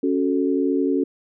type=chord; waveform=sine; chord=F# minor; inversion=second; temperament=equal; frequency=277.2 / 370 / 440 Hz; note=C#4 / F#4 / A4; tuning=0 / 0 / 0 cents; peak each=-20 / -23 / -25 dBFS; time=0.03-1.04 s; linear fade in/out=5 ms; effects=none